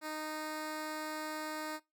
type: tone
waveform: 10% pulse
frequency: 308.9 Hz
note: D#4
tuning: 12 cents flat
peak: -30 dBFS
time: 0.01-1.8 s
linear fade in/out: 50 ms
effects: noise-tail reverb RT60 0.2 s tail -21 dB re dry

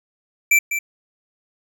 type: tone with echo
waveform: square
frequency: 2337 Hz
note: D7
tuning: 9 cents flat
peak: -12 dBFS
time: 0.51-0.59 s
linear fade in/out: 5 ms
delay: 200 ms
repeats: 1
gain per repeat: -9 dB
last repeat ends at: 0.79 s
effects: none

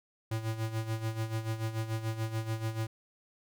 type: tone with tremolo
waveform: square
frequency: 111.4 Hz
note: A2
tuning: 22 cents sharp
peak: -30 dBFS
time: 0.31-2.87 s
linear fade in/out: 5 ms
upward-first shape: sine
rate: 6.9 Hz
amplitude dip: 70%
effects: none

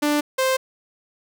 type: tone pair in turn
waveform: sawtooth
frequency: 295.1 / 523.5 Hz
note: D4 / C5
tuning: +8 / +1 cents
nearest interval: minor seventh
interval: 993 cents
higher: second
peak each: -14 dBFS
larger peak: neither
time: 0.02-0.21 / 0.38-0.57 s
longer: neither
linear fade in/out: 10 ms
effects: none

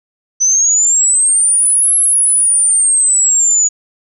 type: exponential two-way sweep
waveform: sine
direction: up then down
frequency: 5990 to 11090 to 6820 Hz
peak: -8 dBFS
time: 0.4-3.69 s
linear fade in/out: 20 ms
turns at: 1.95 s
effects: none

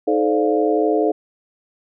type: tone cluster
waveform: sine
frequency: 313.4 / 432.4 / 524 / 588 / 702 Hz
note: D#4 / A4 / C5 / D5 / F5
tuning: +13 / -30 / +2 / +2 / +9 cents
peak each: -20 / -18 / -24 / -25 / -23 dBFS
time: 0.07-1.12 s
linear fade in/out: 10 ms
effects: none

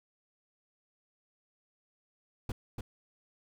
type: noise with echo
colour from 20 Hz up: brown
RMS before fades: -32 dBFS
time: 2.49-2.52 s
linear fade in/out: 5 ms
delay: 290 ms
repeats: 1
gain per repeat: -4 dB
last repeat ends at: 2.81 s
effects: none

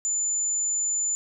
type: tone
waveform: sine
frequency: 7040 Hz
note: A8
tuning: in tune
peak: -23 dBFS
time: 0.05-1.15 s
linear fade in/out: 0 ms
effects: none

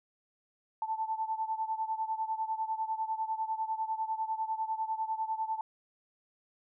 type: beating tone pair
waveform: sine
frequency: 880 / 890 Hz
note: A5 / A5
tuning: 0 / +20 cents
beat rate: 10 Hz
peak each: -33 / -36 dBFS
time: 0.82-5.61 s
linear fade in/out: 2 ms
effects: none

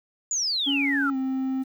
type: exponential sweep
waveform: sine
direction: down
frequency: 7080 to 1300 Hz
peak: -23 dBFS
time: 0.31-1.1 s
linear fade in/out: 2 ms
type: tone with pitch glide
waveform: triangle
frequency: 279.4 to 263.7 Hz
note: C#4 to C4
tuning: +14 to +14 cents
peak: -22 dBFS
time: 0.66-1.64 s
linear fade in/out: 20 ms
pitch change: -100 cents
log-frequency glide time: 1.09-1.16 s
effects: 9-bit

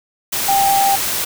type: tone in noise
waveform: sine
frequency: 790 Hz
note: G5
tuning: 13 cents sharp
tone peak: -12 dBFS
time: 0.48-0.96 s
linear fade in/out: 10 ms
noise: white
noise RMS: -20 dBFS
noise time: 0.32-1.25 s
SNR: +5 dB
effects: none

